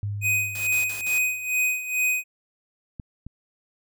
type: tone with exponential decay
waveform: sine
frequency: 102.2 Hz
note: G#2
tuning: 27 cents flat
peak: -24 dBFS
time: 0.03-1.55 s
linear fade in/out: 0 ms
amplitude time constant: 330 ms
type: tone with tremolo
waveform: square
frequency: 2500 Hz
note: D#7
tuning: 8 cents sharp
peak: -20 dBFS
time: 0.21-2.24 s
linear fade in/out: 50 ms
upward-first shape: sine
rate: 2.3 Hz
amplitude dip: 75%
type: noise bursts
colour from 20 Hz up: white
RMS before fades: -37 dBFS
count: 4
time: 0.55-1.183 s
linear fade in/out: 2 ms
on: 120 ms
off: 51 ms
type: clicks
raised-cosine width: 5 ms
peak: -23 / -25 dBFS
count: 2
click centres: 2.998 / 3.266 s
effects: none